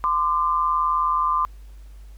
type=tone pair together; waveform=sine; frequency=1031.9 / 1191 Hz; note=C6 / D6; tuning=-24 / +24 cents; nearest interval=major second; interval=248 cents; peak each=-21 dBFS; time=0.04-1.45 s; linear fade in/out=0 ms; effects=added 50 Hz sine -39 dBFS peak until 2.17 s + pink hiss -59 dBFS RMS until 2.17 s